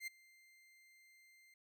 40% pulse tone with ADSR envelope, 2093 Hz, C7, in tune, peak -39 dBFS, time 0-1.54 s, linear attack 72 ms, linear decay 12 ms, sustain -24 dB, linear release 3 ms, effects none

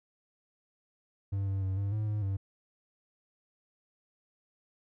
triangle tone with pitch steps, 98.5 / 97.2 / 95.1 / 99.6 / 107.2 / 105.5 / 97.5 Hz, G2 / G2 / F#2 / G2 / A2 / G#2 / G2, +9 / -14 / +48 / +28 / -45 / +28 / -9 cents, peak -27 dBFS, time 1.32-2.37 s, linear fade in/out 10 ms, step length 150 ms, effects none

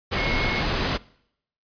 sine tone in noise, 2177 Hz, C#7, 32 cents flat, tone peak -27 dBFS, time 0.16-0.62 s, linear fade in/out 20 ms, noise pink, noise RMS -24 dBFS, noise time 0.11-0.98 s, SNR -6 dB, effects noise-tail reverb RT60 0.7 s tail -22 dB re dry + resampled to 11025 Hz

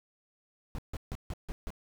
brown noise bursts, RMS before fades -36 dBFS, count 6, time 0.75-1.704 s, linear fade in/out 0 ms, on 34 ms, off 150 ms, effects none

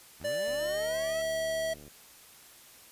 15% pulse linear sweep, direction up, 65.4 to 674 Hz, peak -38 dBFS, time 0.2-1.22 s, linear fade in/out 5 ms
square tone with pitch glide, 587.3 to 647.9 Hz, D5 to E5, 0 to -30 cents, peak -30 dBFS, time 0.24-1.74 s, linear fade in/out 10 ms, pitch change +170 cents, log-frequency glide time 0.56-0.98 s
click train, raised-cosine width 2 ms, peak -38 dBFS, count 104, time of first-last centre 0.48-1.879 s, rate 73.6 Hz
effects white hiss -54 dBFS RMS until 2.91 s + resampled to 32000 Hz

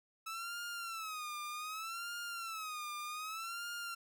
sawtooth tone with vibrato, 1301 Hz, E6, 23 cents flat, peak -37 dBFS, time 0.26-3.95 s, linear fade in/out 10 ms, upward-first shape sine, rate 0.65 Hz, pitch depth 140 cents each way, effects none

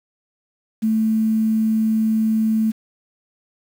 sine tone with quantisation, 220 Hz, A3, in tune, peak -15 dBFS, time 0.82-2.72 s, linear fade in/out 20 ms, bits 7, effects none

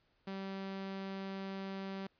sawtooth tone, 193.6 Hz, G3, 21 cents flat, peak -36 dBFS, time 0.27-2.07 s, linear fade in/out 5 ms, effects pink hiss -75 dBFS RMS until 2.19 s + resampled to 11025 Hz

